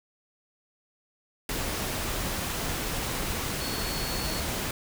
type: tone in noise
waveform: sine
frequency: 4388 Hz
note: C#8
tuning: 18 cents flat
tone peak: -37 dBFS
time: 3.61-4.4 s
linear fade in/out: 2 ms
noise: pink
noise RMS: -31 dBFS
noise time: 1.49-4.71 s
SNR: -9 dB
effects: none